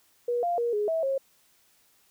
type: tone with pitch steps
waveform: sine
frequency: 482 / 696 / 473.6 / 416.8 / 650 / 541 Hz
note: B4 / F5 / A#4 / G#4 / E5 / C#5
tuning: -42 / -6 / +27 / +6 / -24 / -42 cents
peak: -24 dBFS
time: 0.28-1.18 s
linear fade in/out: 5 ms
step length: 150 ms
effects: white hiss -64 dBFS RMS until 2.1 s